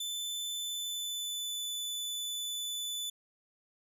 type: tone with pitch glide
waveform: sawtooth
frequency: 3520 to 3490 Hz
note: A7 to A7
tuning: 0 to -15 cents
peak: -32 dBFS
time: 0-3.1 s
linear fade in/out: 5 ms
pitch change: -15 cents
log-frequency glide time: 0.53-1.67 s
effects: none